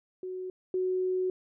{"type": "tone pair in turn", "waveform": "sine", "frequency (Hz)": [370, 370], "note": ["F#4", "F#4"], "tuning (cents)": [0, 0], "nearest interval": "unison", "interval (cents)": 0, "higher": "neither", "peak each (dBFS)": [-34, -26], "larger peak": "second", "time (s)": [[0.23, 0.5], [0.74, 1.3]], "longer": "second", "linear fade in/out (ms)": 2, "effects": []}